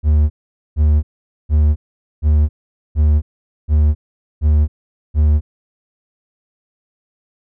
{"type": "tone bursts", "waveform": "triangle", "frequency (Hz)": 75.4, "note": "D2", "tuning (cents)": 46, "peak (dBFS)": -7, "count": 8, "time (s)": [0.03, 5.41], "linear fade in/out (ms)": 50, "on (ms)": 270, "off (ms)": 460, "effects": []}